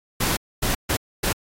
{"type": "noise bursts at uneven times", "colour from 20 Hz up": "pink", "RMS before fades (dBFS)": -22, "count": 4, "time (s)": [[0.2, 0.37], [0.62, 0.75], [0.89, 0.97], [1.23, 1.33]], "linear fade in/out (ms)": 10, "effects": ["AAC 48 kbps"]}